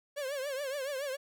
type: tone with vibrato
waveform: 45% pulse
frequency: 551 Hz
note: C#5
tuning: 11 cents flat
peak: -34 dBFS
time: 0.16-1.17 s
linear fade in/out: 20 ms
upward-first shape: triangle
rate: 7.1 Hz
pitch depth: 140 cents each way
effects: none